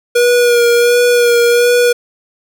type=tone with vibrato; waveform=square; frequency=480 Hz; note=B4; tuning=49 cents flat; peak=-8 dBFS; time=0.15-1.93 s; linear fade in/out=10 ms; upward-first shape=sine; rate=1.4 Hz; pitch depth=23 cents each way; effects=none